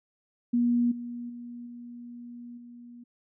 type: tone with level steps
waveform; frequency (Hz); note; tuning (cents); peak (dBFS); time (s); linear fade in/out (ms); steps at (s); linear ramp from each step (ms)
sine; 240; B3; -49; -21 / -34 / -38 / -40 / -44; 0.53-3.04; 10; 0.91 / 1.29 / 1.66 / 2.57; 10
effects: none